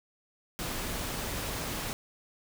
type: noise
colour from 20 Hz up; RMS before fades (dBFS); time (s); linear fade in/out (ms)
pink; -35; 0.59-1.93; 0
effects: none